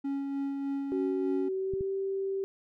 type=tone with tremolo; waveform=triangle; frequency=277.2 Hz; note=C#4; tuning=in tune; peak=-27 dBFS; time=0.04-1.49 s; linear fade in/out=10 ms; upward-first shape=sine; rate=3.3 Hz; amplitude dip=30%
type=tone with pitch glide; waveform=sine; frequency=376.2 to 388.6 Hz; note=F#4 to G4; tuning=+29 to -15 cents; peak=-29 dBFS; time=0.92-2.44 s; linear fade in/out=0 ms; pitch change=+56 cents; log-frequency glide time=1.38-1.91 s
type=clicks; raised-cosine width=5 ms; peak=-27 dBFS; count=2; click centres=1.737 / 1.809 s
effects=none